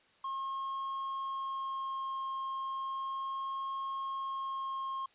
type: tone with vibrato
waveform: triangle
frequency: 1075 Hz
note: C6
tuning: 47 cents sharp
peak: -33 dBFS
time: 0.24-5.06 s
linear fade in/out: 5 ms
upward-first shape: sine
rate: 0.34 Hz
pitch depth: 8 cents each way
effects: white hiss -66 dBFS RMS until 5.14 s + resampled to 8000 Hz